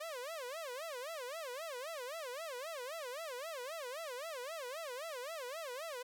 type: tone with vibrato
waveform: sawtooth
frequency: 570 Hz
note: C#5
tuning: 48 cents sharp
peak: -38 dBFS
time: 0-6.03 s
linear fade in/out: 10 ms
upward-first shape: sine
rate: 3.8 Hz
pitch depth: 280 cents each way
effects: none